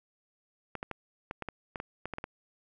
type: clicks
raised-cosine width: 0.5 ms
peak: -21 dBFS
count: 12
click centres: 0.753 / 0.829 / 0.913 / 1.311 / 1.423 / 1.487 / 1.758 / 1.801 / 2.056 / 2.137 / 2.184 / 2.241 s
effects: none